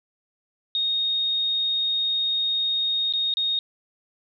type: tone with dropouts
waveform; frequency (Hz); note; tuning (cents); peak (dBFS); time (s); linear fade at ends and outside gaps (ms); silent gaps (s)
sine; 3718; A#7; -5; -21; 0.75-3.59; 1; 3.125-3.136 / 3.339-3.37
effects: none